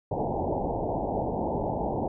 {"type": "low-pass noise", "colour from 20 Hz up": "white", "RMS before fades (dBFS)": -29, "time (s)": [0.11, 2.08], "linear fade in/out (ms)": 5, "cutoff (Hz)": 900, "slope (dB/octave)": 96, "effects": []}